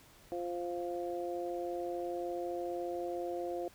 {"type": "harmonic tone", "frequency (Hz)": 174.61, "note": "F3", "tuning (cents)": 0, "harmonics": [2, 3, 4], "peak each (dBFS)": [-38, -40, -41], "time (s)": [0.32, 3.68], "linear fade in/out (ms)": 0, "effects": ["pink hiss -60 dBFS RMS until 3.74 s"]}